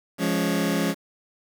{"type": "chord", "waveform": "sawtooth", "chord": "Db major", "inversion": "first", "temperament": "just", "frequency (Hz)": [173.24, 207.9, 277.2], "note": ["F3", "Ab3", "Db4"], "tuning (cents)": [-14, 2, 0], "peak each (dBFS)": -22, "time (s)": [0.18, 0.95], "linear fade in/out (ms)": 50, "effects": ["7-bit"]}